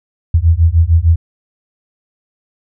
sine beating tone pair, 79.8 / 86.4 Hz, D#2 / F2, +44 / -18 cents, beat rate 6.6 Hz, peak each -10 dBFS, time 0.34-1.16 s, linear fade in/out 5 ms, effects none

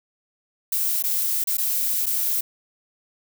violet noise with dropouts, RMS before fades -23 dBFS, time 0.72-2.41 s, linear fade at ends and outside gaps 5 ms, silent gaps 1.026-1.037 / 1.44-1.472 / 1.571-1.58 / 2.059-2.065 s, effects none

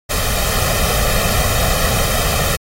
pink noise with comb filter, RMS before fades -17 dBFS, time 0.09-2.57 s, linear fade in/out 20 ms, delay 1.6 ms, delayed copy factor +0.75, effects AAC 48 kbps

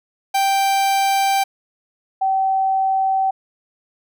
45% pulse / sine tone pair in turn, 784 / 768.8 Hz, G5 / G5, 0 / -34 cents, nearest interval unison, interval 34 cents, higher first, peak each -15 dBFS, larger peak neither, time 0.34-1.44 / 2.21-3.31 s, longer neither, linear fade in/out 10 ms, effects none

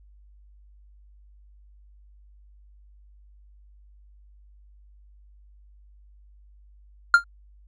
triangle tone with exponential decay, 1396.9 Hz, F6, in tune, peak -5 dBFS, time 7.14-7.24 s, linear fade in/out 2 ms, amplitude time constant 21 ms, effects added 50 Hz sine -50 dBFS peak until 7.67 s + resampled to 22050 Hz

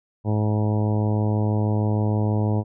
harmonic tone, 106.3 Hz, G#2, 41 cents sharp, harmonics 1 / 2 / 3 / 4 / 5 / 6 / 7 / 8 / 9, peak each -20 / -26 / -30 / -32 / -34 / -36 / -37 / -38 / -39 dBFS, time 0.24-2.64 s, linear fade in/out 50 ms, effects none

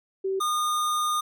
sine / square tone pair in turn, 384.5 / 1220.7 Hz, G4 / D#6, -33 / -33 cents, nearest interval octave + minor sixth, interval 2000 cents, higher second, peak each -24 / -24 dBFS, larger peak neither, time 0.24-0.4 / 0.4-1.21 s, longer second, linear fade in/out 10 ms, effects none

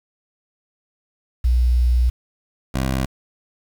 sine / 15% pulse tone pair in turn, 61 / 65.62 Hz, B1 / C2, -21 / +6 cents, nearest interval minor second, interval 127 cents, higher second, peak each -13 dBFS, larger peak neither, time 1.44-2.1 / 2.74-3.06 s, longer first, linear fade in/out 10 ms, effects 7-bit

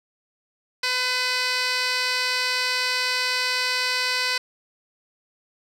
15% pulse tone with band-pass filter, 504 Hz, B4, 35 cents sharp, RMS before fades -24 dBFS, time 0.83-4.38 s, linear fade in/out 5 ms, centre 3700 Hz, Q 2.1, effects none

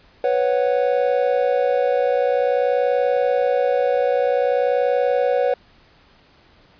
triangle chord, B suspended second, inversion none, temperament equal, 493.9 / 554.4 / 740 Hz, B4 / C#5 / F#5, 0 / 0 / 0 cents, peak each -17 / -18 / -22 dBFS, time 0.24-5.54 s, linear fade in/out 2 ms, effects pink hiss -53 dBFS RMS until 6.79 s + resampled to 11025 Hz

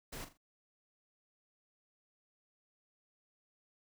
pink noise with echo, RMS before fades -45 dBFS, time 0.12-0.25 s, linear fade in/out 10 ms, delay 42 ms, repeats 3, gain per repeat -10 dB, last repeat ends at 0.376 s, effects none

